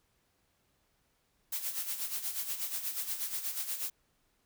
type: noise with tremolo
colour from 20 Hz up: blue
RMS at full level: -34 dBFS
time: 1.52-3.9 s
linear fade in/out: 5 ms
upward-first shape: sine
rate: 8.3 Hz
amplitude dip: 65%
effects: pink hiss -74 dBFS RMS until 4.45 s